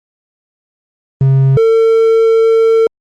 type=tone pair in turn; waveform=triangle; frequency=134.7 / 450.7 Hz; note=C#3 / A4; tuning=-49 / +42 cents; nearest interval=octave + major sixth; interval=2091 cents; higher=second; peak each=-4 dBFS; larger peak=neither; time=1.21-1.57 / 1.57-2.87 s; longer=second; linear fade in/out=2 ms; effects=Opus 32 kbps